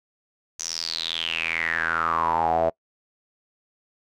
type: tone with band-pass filter sweep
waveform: sawtooth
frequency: 82.41 Hz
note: E2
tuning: in tune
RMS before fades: -25 dBFS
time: 0.59-2.7 s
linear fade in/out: 10 ms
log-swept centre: 6300 to 620 Hz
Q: 9.2
effects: noise-tail reverb RT60 0.1 s tail -25 dB re dry